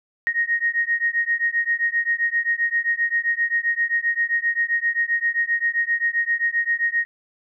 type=beating tone pair; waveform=sine; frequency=1864.7 / 1872.3 Hz; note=A#6 / A#6; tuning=0 / +7 cents; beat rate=7.6 Hz; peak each=-22 dBFS; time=0.27-7.05 s; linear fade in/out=0 ms; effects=none